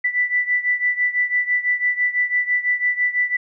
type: beating tone pair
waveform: sine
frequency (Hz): 1975.5 / 1981.5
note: B6 / B6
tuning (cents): 0 / +5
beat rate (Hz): 6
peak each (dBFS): -19 / -22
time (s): 0.04-3.37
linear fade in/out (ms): 10
effects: none